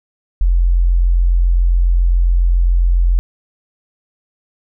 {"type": "tone", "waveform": "sine", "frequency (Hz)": 43.65, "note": "F1", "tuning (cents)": 0, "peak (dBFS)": -9, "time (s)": [0.41, 3.19], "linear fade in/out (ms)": 0, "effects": []}